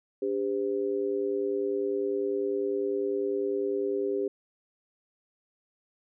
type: tone with amplitude modulation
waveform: sine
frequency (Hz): 400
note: G4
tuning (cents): +35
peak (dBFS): -22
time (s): 0.22-4.28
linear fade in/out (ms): 5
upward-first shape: sine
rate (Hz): 110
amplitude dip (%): 90
effects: none